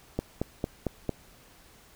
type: click train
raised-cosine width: 2 ms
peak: -14 dBFS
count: 5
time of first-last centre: 0.19-1.093 s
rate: 4.43 Hz
effects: pink hiss -56 dBFS RMS until 1.95 s